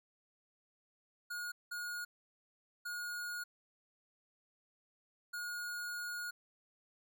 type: tone bursts at uneven times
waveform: square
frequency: 1439 Hz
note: F#6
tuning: 49 cents flat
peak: -40 dBFS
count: 4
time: 1.3-1.52 / 1.71-2.05 / 2.85-3.44 / 5.33-6.31 s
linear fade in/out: 10 ms
effects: none